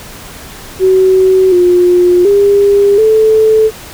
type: tone with pitch steps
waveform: sine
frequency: 376.4 / 356.2 / 402.7 / 437.4 Hz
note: F#4 / F4 / G4 / A4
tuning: +30 / +34 / +47 / -10 cents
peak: -4 dBFS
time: 0.79-3.71 s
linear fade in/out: 50 ms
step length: 730 ms
effects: pink hiss -30 dBFS RMS until 3.93 s